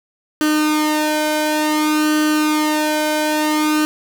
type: tone with flanger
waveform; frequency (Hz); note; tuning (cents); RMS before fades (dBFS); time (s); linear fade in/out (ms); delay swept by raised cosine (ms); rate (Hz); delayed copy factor
sawtooth; 305.2; D#4; -33; -17; 0.41-3.85; 0; 0.66 to 1.3; 0.56; +0.75
effects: none